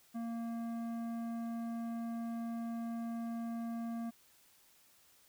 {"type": "tone with tanh clipping", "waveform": "triangle", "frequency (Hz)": 231.1, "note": "A#3", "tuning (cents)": -15, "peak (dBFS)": -39, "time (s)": [0.14, 4.11], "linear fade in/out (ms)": 20, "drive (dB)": 16, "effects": ["white hiss -66 dBFS RMS until 5.28 s"]}